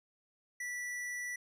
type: tone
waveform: square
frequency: 1961 Hz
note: B6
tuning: 13 cents flat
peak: -38 dBFS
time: 0.6-1.36 s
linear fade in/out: 5 ms
effects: low-pass 12000 Hz 12 dB/octave